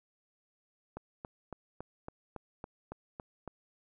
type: click train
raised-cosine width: 1 ms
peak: -27 dBFS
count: 10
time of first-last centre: 0.97-3.477 s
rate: 3.59 Hz
effects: none